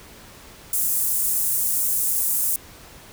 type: high-pass noise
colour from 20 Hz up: pink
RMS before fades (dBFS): -22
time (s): 0.73-2.56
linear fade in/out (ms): 2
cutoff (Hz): 8800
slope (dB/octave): 24
effects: pink hiss -45 dBFS RMS until 3.12 s